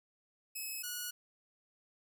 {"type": "tone pair in turn", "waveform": "5% pulse", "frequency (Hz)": [2576, 1455.8], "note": ["E7", "F#6"], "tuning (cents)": [-41, -29], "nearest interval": "minor seventh", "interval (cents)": 988, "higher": "first", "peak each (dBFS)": [-30, -27], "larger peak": "second", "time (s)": [[0.55, 0.83], [0.83, 1.11]], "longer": "neither", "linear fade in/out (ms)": 10, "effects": []}